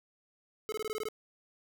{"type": "tone bursts", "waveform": "square", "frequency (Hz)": 431.5, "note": "A4", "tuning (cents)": -34, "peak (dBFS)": -34, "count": 8, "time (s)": [0.69, 1.086], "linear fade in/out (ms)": 0, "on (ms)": 32, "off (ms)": 20, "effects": []}